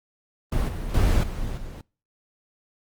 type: noise with level steps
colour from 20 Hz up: brown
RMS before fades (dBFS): -22 / -29 / -19 / -30 / -36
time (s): 0.52-1.81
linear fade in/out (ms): 2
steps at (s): 0.68 / 0.94 / 1.23 / 1.57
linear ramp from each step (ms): 5
effects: noise-tail reverb RT60 0.4 s tail -26 dB re dry + Opus 24 kbps